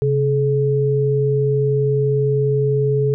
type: tone pair together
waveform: sine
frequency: 134.7 / 427 Hz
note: C#3 / G#4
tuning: -49 / +48 cents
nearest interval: octave + minor sixth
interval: 1997 cents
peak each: -17 dBFS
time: 0.02-3.14 s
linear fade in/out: 0 ms
effects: none